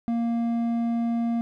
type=tone with hard clipping; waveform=sine; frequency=233.1 Hz; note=A#3; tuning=in tune; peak=-24 dBFS; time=0.08-1.41 s; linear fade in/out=0 ms; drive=6 dB; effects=none